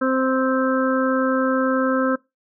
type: harmonic tone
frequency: 261.6 Hz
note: C4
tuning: in tune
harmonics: 1 / 2 / 4 / 5 / 6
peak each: -20 / -22 / -30 / -25 / -28 dBFS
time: 0.01-2.16 s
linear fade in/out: 10 ms
effects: noise-tail reverb RT60 0.2 s tail -21 dB re dry